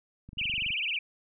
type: click train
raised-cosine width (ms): 5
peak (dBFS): -33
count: 11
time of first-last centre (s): 0.29-0.705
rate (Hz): 24.1
type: tone with vibrato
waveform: sine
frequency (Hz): 2684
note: E7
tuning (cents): +31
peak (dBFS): -28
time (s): 0.38-0.99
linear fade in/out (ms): 5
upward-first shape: triangle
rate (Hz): 18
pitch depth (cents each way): 290
effects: none